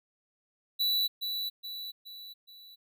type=tone with echo; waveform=square; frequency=3951 Hz; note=B7; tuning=in tune; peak=-26 dBFS; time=0.79-1.08 s; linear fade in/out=20 ms; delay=420 ms; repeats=4; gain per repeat=-6 dB; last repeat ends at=2.76 s; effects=none